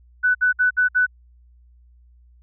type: tone bursts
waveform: sine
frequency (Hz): 1493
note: F#6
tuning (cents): +15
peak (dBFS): -14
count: 5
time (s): 0.23-1.066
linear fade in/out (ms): 20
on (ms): 120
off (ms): 59
effects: added 60 Hz sine -49 dBFS peak until 2.42 s